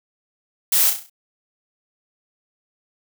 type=noise with echo; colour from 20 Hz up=blue; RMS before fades=-17 dBFS; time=0.72-0.9 s; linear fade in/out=5 ms; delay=33 ms; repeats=6; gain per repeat=-6 dB; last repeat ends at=1.098 s; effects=none